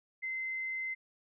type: tone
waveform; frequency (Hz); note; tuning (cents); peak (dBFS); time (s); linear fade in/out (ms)
sine; 2066; C7; -22; -34; 0.22-0.95; 20
effects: none